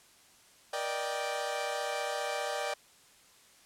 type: chord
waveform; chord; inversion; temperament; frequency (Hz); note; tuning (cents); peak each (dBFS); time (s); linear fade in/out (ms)
sawtooth; Eb major seventh; second; equal with one note detuned; 475.4 / 587.3 / 622.3 / 784; Bb4 / D5 / Eb5 / G5; +34 / 0 / 0 / 0; -37 / -32 / -37 / -33; 0.73-2.74; 5
effects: white hiss -60 dBFS RMS until 3.65 s + low-pass 10000 Hz 12 dB/octave